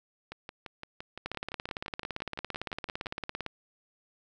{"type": "two click trains", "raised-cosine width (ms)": 0.3, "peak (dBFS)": [-18, -24], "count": [40, 17], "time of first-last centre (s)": [[1.26, 3.463], [0.32, 3.06]], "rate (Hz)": [17.7, 5.84], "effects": []}